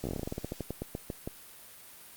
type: slowing click train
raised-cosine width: 2 ms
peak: -21 dBFS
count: 20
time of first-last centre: 0.04-1.275 s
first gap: 14 ms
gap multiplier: 1.15
effects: white hiss -51 dBFS RMS until 2.16 s + Opus 48 kbps